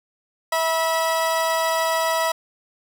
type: tone pair together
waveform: 30% pulse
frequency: 651.7 / 974 Hz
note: E5 / B5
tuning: -20 / -24 cents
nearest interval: perfect fifth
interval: 696 cents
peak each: -19 / -20 dBFS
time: 0.52-2.32 s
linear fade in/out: 5 ms
effects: none